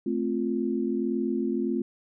sine chord, F major, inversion first, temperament equal, 220 / 261.6 / 349.2 Hz, A3 / C4 / F4, 0 / 0 / 0 cents, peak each -29 dBFS, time 0.06-1.82 s, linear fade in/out 5 ms, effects none

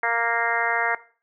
harmonic tone, 232.7 Hz, A#3, 3 cents flat, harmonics 2 / 3 / 4 / 5 / 6 / 7 / 8 / 9, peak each -32 / -28 / -28 / -32 / -29 / -28 / -28 / -29 dBFS, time 0.03-0.95 s, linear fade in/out 2 ms, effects noise-tail reverb RT60 0.4 s tail -17 dB re dry

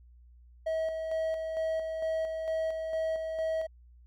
triangle tone with tremolo, 642 Hz, E5, 46 cents flat, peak -26 dBFS, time 0.66-3.67 s, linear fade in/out 10 ms, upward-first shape square, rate 2.2 Hz, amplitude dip 40%, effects added 60 Hz sine -53 dBFS peak until 4.06 s

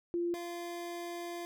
sine / 25% pulse tone pair in turn, 345.4 / 345.4 Hz, F4 / F4, -19 / -19 cents, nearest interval unison, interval 0 cents, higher neither, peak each -30 / -35 dBFS, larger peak first, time 0.14-0.34 / 0.34-1.45 s, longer second, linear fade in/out 0 ms, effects none

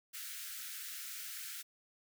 white high-pass noise, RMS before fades -45 dBFS, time 0.13-1.63 s, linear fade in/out 20 ms, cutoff 1300 Hz, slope 96 dB/octave, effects none

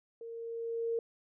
sine tone with level ramp, 460.8 Hz, A#4, 20 cents flat, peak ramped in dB -42 to -29 dBFS, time 0.21-0.99 s, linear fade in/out 2 ms, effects none

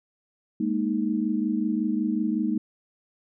sine chord, Ab suspended second, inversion none, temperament equal, 207.7 / 233.1 / 311.1 Hz, Ab3 / Bb3 / Eb4, 0 / 0 / 0 cents, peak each -27 dBFS, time 0.6-2.58 s, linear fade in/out 5 ms, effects none

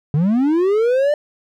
triangle linear sweep, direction up, 137.8 to 602 Hz, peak -11 dBFS, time 0.14-1.14 s, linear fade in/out 2 ms, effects none

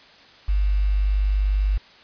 sine tone with quantisation, 49.78 Hz, G1, 27 cents sharp, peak -17 dBFS, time 0.48-1.78 s, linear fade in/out 10 ms, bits 7, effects white hiss -49 dBFS RMS until 2.03 s + resampled to 11025 Hz

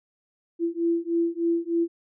sine beating tone pair, 335.4 / 338.7 Hz, E4 / E4, +30 / +47 cents, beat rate 3.3 Hz, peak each -25 dBFS, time 0.59-1.88 s, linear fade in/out 50 ms, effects none

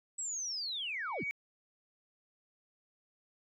sine linear sweep, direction down, 7902 to 83.9 Hz, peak -35 dBFS, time 0.18-1.24 s, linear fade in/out 10 ms
sine tone with exponential growth, 2256 Hz, C#7, 30 cents sharp, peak -31 dBFS, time 0.75-1.31 s, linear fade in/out 0 ms, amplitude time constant 120 ms
effects tanh soft clip ceiling -27 dBFS

